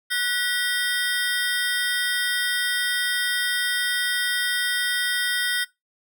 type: ring-modulated tone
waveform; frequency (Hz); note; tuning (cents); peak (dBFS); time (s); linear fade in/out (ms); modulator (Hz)
25% pulse; 1709; G#6; +49; -15; 0.1-5.65; 20; 227
effects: noise-tail reverb RT60 0.2 s tail -20 dB re dry